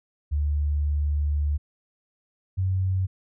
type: tone pair in turn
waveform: sine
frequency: 73.42 / 93.9 Hz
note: D2 / F#2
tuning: 0 / +26 cents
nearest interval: major third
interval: 426 cents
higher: second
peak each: -21 dBFS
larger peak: neither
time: 0.31-1.58 / 2.57-3.07 s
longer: first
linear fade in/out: 20 ms
effects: none